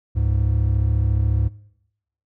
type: tone pair together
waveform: triangle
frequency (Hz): 69.62 / 103.83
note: C#2 / G#2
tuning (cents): +8 / 0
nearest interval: perfect fifth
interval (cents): 692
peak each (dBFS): -18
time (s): 0.15-1.49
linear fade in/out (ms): 20
effects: noise-tail reverb RT60 0.8 s tail -21 dB re dry